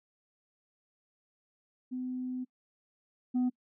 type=tone pair in turn; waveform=sine; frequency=253.7 / 250.1 Hz; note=B3 / B3; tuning=+47 / +22 cents; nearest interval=unison; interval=25 cents; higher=first; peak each=-33 / -23 dBFS; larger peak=second; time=1.91-2.45 / 3.34-3.5 s; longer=first; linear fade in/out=20 ms; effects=noise-tail reverb RT60 0.1 s tail -25 dB re dry + tanh soft clip ceiling -25 dBFS